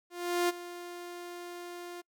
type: tone with ADSR envelope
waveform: sawtooth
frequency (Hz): 350.7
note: F4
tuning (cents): +7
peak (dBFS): -21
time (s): 0.1-2.02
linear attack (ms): 390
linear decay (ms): 23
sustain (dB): -16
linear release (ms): 19
effects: noise-tail reverb RT60 0.1 s tail -26 dB re dry